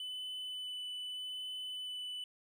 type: tone with vibrato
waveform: triangle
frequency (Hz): 3000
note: F#7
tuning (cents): +23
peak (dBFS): -38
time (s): 0-2.24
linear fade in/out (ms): 2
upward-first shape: sine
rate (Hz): 0.82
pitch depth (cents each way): 8
effects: none